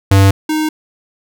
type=tone pair in turn; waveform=square; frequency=97.6 / 309.9 Hz; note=G2 / D#4; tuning=-7 / -7 cents; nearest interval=octave + minor sixth; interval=2000 cents; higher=second; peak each=-6 / -14 dBFS; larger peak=first; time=0.11-0.31 / 0.49-0.69 s; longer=neither; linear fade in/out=5 ms; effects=none